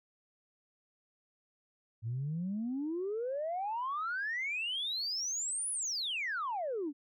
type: exponential two-way sweep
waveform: sine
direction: up then down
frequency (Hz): 107.9 to 10270 to 268.7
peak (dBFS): -32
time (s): 2.02-6.93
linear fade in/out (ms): 50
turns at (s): 5.71
effects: tanh soft clip ceiling -29 dBFS